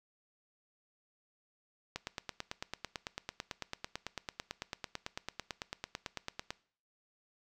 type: click train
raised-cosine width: 0.2 ms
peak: -20 dBFS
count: 42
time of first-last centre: 1.96-6.505 s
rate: 9.02 Hz
effects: noise-tail reverb RT60 0.5 s tail -20 dB re dry